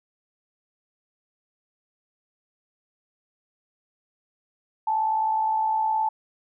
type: tone pair together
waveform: sine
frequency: 816.5 / 876 Hz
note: G#5 / A5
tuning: -30 / -8 cents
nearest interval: minor second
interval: 122 cents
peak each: -32 / -21 dBFS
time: 4.87-6.09 s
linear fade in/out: 5 ms
effects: none